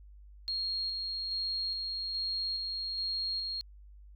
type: tone with tremolo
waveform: sine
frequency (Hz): 4261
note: C8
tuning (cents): +31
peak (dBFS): -31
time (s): 0.48-3.61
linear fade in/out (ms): 0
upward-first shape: square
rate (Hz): 1.2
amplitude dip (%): 25
effects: added 50 Hz sine -50 dBFS peak until 4.15 s